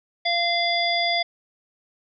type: harmonic tone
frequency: 690 Hz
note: F5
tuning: 21 cents flat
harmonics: 1 / 3 / 5 / 7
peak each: -24 / -25 / -26 / -27 dBFS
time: 0.25-1.23 s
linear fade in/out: 10 ms
effects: none